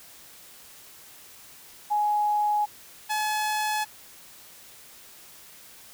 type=tone pair in turn; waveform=sine / sawtooth; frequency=836 / 853.1 Hz; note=G#5 / G#5; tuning=+11 / +46 cents; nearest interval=unison; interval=35 cents; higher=second; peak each=-21 dBFS; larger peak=neither; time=1.9-2.66 / 3.09-3.85 s; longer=neither; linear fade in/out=20 ms; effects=white hiss -49 dBFS RMS until 5.93 s